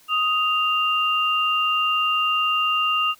sine tone pair together, 1248 / 2790 Hz, D#6 / F7, +5 / -2 cents, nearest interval octave + major second, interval 1393 cents, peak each -21 dBFS, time 0.08-3.15 s, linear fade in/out 50 ms, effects white hiss -54 dBFS RMS until 3.19 s

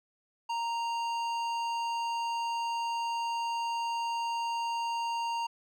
sine tone with hard clipping, 930 Hz, A#5, 4 cents flat, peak -32 dBFS, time 0.49-5.47 s, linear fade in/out 10 ms, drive 12 dB, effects none

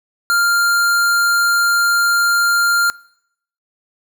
square tone, 1396.9 Hz, F6, in tune, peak -13 dBFS, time 0.3-2.9 s, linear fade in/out 0 ms, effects noise-tail reverb RT60 0.7 s tail -22 dB re dry

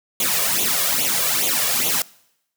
white noise with flanger, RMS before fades -20 dBFS, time 0.2-2.02 s, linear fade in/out 2 ms, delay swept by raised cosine 0.29 to 1.79 ms, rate 2.4 Hz, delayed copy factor +0.8, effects noise-tail reverb RT60 0.8 s tail -23 dB re dry + high-pass 150 Hz 12 dB/octave

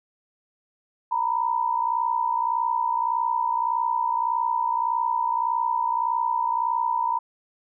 sine tone pair together, 923 / 984.7 Hz, A#5 / B5, -17 / -5 cents, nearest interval minor second, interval 112 cents, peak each -24 dBFS, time 1.11-7.19 s, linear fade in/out 10 ms, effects none

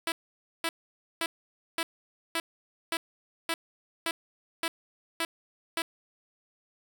5% pulse tone bursts, 330 Hz, E4, 2 cents sharp, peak -16 dBFS, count 11, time 0.07-5.82 s, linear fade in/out 2 ms, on 50 ms, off 520 ms, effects none

